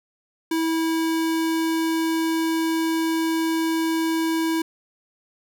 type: tone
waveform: square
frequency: 325.2 Hz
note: E4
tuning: 23 cents flat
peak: -21 dBFS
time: 0.51-4.62 s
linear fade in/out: 5 ms
effects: none